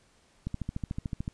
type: click train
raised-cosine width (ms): 5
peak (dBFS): -20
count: 12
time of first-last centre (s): 0.47-1.279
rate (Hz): 13.6
effects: pink hiss -64 dBFS RMS until 1.33 s + resampled to 22050 Hz